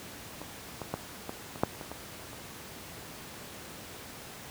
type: clicks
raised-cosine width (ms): 1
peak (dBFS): -26 / -21 / -16 / -21 / -28 / -9 / -25 / -25 / -30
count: 9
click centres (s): 0.416 / 0.817 / 0.94 / 1.294 / 1.558 / 1.635 / 1.812 / 1.916 / 2.332
effects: pink hiss -45 dBFS RMS until 4.5 s + high-pass 80 Hz 12 dB/octave